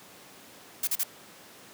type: noise bursts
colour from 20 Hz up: blue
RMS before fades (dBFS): -27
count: 3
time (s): 0.83-1.035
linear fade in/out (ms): 5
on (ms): 43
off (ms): 38
effects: pink hiss -50 dBFS RMS until 1.73 s + high-pass 200 Hz 12 dB/octave